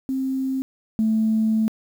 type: tone pair in turn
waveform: sine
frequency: 264.5 / 219.9 Hz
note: C4 / A3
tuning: +19 / -1 cents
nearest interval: minor third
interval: 320 cents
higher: first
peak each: -21 / -16 dBFS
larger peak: second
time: 0.09-0.62 / 0.99-1.68 s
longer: second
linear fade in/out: 0 ms
effects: tanh soft clip ceiling -12 dBFS + 8-bit

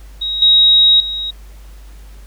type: tone with level steps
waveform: sine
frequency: 3800 Hz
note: A#7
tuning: 33 cents sharp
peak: -17 / -6 / -19 dBFS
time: 0.21-1.31 s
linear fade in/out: 10 ms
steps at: 0.42 / 1 s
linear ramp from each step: 2 ms
effects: added 50 Hz sine -34 dBFS peak until 2.26 s + pink hiss -48 dBFS RMS until 2.26 s

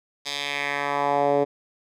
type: tone with band-pass filter sweep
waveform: 10% pulse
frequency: 142.8 Hz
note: D3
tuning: 48 cents flat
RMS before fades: -24 dBFS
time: 0.25-1.45 s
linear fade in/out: 20 ms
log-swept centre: 4500 to 450 Hz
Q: 1.9
effects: none

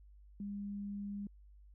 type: tone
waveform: sine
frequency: 202.2 Hz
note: G#3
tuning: 46 cents flat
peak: -39 dBFS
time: 0.4-1.27 s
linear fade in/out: 2 ms
effects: added 50 Hz sine -56 dBFS peak until 1.74 s

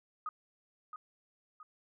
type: tone with echo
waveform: sine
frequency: 1247 Hz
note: D#6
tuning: 3 cents sharp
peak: -35 dBFS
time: 0.26-0.29 s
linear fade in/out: 2 ms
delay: 670 ms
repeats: 2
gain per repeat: -7 dB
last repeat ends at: 1.63 s
effects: none

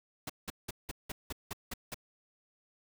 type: noise bursts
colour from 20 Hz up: pink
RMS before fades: -39 dBFS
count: 9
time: 0.27-1.944 s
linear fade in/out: 5 ms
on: 26 ms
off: 180 ms
effects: none

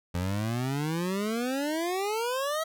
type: exponential sweep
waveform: 25% pulse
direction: up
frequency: 85.7 to 653 Hz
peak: -24 dBFS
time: 0.14-2.64 s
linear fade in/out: 10 ms
effects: none

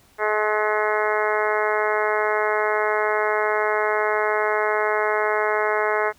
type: harmonic tone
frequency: 212.8 Hz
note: G#3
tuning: 42 cents sharp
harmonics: 2 / 3 / 4 / 5 / 6 / 7 / 8 / 9 / 10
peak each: -24 / -26 / -27 / -28 / -29 / -29 / -30 / -31 / -31 dBFS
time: 0.18-6.13 s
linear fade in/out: 50 ms
effects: pink hiss -56 dBFS RMS until 6.18 s

